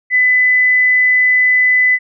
sine tone, 2004 Hz, B6, 25 cents sharp, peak -8 dBFS, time 0.1-1.99 s, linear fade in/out 50 ms, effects none

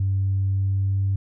sine tone with pitch glide, 96.9 to 97.63 Hz, G2 to G2, -20 to -7 cents, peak -18 dBFS, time 0-1.16 s, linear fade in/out 5 ms, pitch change +13 cents, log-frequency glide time 0.46-0.99 s, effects tanh soft clip ceiling -15 dBFS

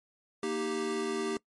square chord, Eb major, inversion second, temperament equal, 233.1 / 311.1 / 392 Hz, Bb3 / Eb4 / G4, 0 / 0 / 0 cents, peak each -38 / -38 / -33 dBFS, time 0.43-1.37 s, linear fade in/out 2 ms, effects noise-tail reverb RT60 0.1 s tail -22 dB re dry + MP3 48 kbps

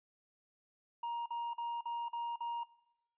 triangle tone bursts, 941 Hz, A#5, 16 cents sharp, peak -34 dBFS, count 6, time 1.03-2.635 s, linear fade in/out 5 ms, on 230 ms, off 45 ms, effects noise-tail reverb RT60 0.8 s tail -19 dB re dry + resampled to 8000 Hz

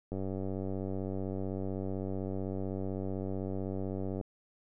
click train, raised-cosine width 2 ms, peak -24 dBFS, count 393, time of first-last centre 0.12-4.212 s, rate 95.8 Hz, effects none

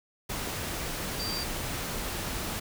sine tone in noise, 4699 Hz, D8, in tune, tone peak -33 dBFS, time 1.19-1.44 s, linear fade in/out 10 ms, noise pink, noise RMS -34 dBFS, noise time 0.29-2.6 s, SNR -2 dB, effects none

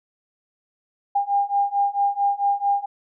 sine beating tone pair, 802 / 806.5 Hz, G5 / G5, +39 / +49 cents, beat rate 4.5 Hz, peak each -22 / -21 dBFS, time 1.15-2.86 s, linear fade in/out 10 ms, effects none

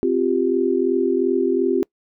sine chord, C suspended fourth, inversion none, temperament equal, 261.6 / 349.2 / 392 Hz, C4 / F4 / G4, 0 / 0 / 0 cents, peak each -22 / -20 / -20 dBFS, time 0.03-1.83 s, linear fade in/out 0 ms, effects noise-tail reverb RT60 0.1 s tail -26 dB re dry

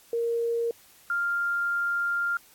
sine tone pair in turn, 466.2 / 1397 Hz, A#4 / F6, 0 / 0 cents, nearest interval octave + perfect fifth, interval 1900 cents, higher second, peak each -24 dBFS, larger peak neither, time 0.13-0.71 / 1.1-2.37 s, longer second, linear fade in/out 2 ms, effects white hiss -56 dBFS RMS until 2.54 s + AAC 64 kbps

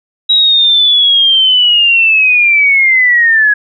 sine linear sweep, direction down, 3860 to 1661.2 Hz, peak -5 dBFS, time 0.29-3.54 s, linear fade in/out 10 ms, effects none

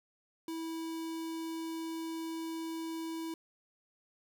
square tone with notch filter, 326.3 Hz, E4, 18 cents flat, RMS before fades -39 dBFS, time 0.48-3.34 s, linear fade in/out 2 ms, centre 1800 Hz, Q 2, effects none

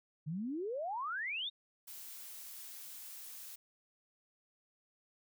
sine exponential sweep, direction up, 143.6 to 3788 Hz, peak -36 dBFS, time 0.26-1.5 s, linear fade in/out 20 ms
blue noise, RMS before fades -49 dBFS, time 1.87-3.56 s, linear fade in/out 10 ms
effects none

